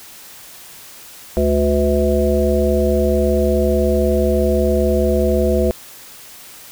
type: harmonic tone with a mistuned harmonic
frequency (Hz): 71.9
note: D2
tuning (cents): -36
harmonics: 1 / 3 / 5 / 7 / 9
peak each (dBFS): -18 / -20 / -19 / -19 / -21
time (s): 1.37-5.71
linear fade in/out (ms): 0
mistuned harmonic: 5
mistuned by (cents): +25
effects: white hiss -39 dBFS RMS until 6.71 s